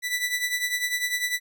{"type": "tone with tremolo", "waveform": "sawtooth", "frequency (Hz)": 1975.5, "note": "B6", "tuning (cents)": 0, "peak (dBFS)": -18, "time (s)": [0.02, 1.4], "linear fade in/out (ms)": 50, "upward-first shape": "triangle", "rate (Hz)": 10, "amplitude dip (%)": 75, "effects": []}